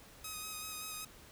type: tone with vibrato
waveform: 5% pulse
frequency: 1259 Hz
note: D#6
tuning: 20 cents sharp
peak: -30 dBFS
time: 0.24-1.05 s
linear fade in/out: 5 ms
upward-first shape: square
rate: 5.2 Hz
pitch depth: 16 cents each way
effects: pink hiss -57 dBFS RMS until 1.31 s